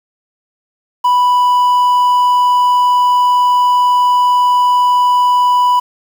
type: tone with quantisation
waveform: triangle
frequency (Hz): 987.8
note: B5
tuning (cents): 0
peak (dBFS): -6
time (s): 1.04-5.8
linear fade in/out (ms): 10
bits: 6
effects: none